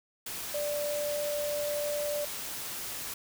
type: tone in noise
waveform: sine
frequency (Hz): 587.3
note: D5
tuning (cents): 0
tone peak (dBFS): -30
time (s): 0.54-2.25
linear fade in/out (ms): 5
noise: white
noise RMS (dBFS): -38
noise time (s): 0.26-3.14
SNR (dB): +5
effects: none